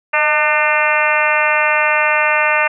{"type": "harmonic tone with a mistuned harmonic", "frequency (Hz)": 300, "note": "D4", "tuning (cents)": 37, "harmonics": [2, 3, 4, 5, 6, 7, 8, 9], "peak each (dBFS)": [-20, -20, -20, -20, -20, -20, -20, -20], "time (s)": [0.13, 2.68], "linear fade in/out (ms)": 10, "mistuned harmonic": 2, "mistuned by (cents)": 42, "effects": []}